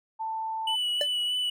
sine tone, 887 Hz, A5, 14 cents sharp, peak -29 dBFS, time 0.19-0.76 s, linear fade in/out 20 ms
triangle tone with vibrato, 2960 Hz, F#7, in tune, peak -24 dBFS, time 0.67-1.5 s, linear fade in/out 5 ms, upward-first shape sine, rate 3.2 Hz, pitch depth 20 cents each way
square tone with exponential decay, 587.3 Hz, D5, in tune, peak -24 dBFS, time 1.01-1.09 s, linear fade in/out 2 ms, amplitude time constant 16 ms
effects none

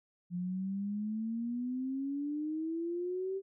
sine exponential sweep, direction up, 174.6 to 392 Hz, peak -33 dBFS, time 0.3-3.42 s, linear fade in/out 50 ms, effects none

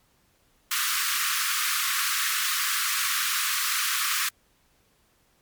pink high-pass noise, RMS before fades -26 dBFS, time 0.71-4.29 s, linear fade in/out 5 ms, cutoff 1100 Hz, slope 96 dB/octave, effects pink hiss -65 dBFS RMS until 5.41 s + MP3 96 kbps

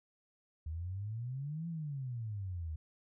sine exponential two-way sweep, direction up then down, 76 to 170.8 to 76 Hz, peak -37 dBFS, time 0.66-2.76 s, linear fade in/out 5 ms, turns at 1.68 s, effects none

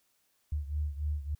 sine beating tone pair, 73.42 / 76.92 Hz, D2 / D#2, 0 / -19 cents, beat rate 3.5 Hz, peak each -32 / -36 dBFS, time 0.52-1.35 s, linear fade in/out 5 ms, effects white hiss -73 dBFS RMS until 1.39 s

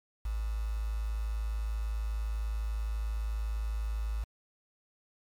sine tone with quantisation, 54.1 Hz, A1, 29 cents flat, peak -30 dBFS, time 0.25-4.24 s, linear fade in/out 5 ms, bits 8, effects MP3 96 kbps

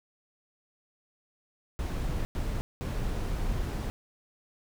brown noise bursts at uneven times, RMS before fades -31 dBFS, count 3, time 1.79-2.25 / 2.35-2.61 / 2.81-3.9 s, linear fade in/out 0 ms, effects none

